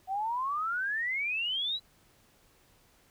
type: exponential sweep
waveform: sine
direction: up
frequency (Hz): 740 to 3998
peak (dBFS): -29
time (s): 0.07-1.8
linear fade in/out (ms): 50
effects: pink hiss -64 dBFS RMS until 3.1 s